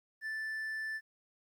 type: tone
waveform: triangle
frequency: 1760 Hz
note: A6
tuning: in tune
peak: -34 dBFS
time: 0.21-1.01 s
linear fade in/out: 50 ms
effects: 12-bit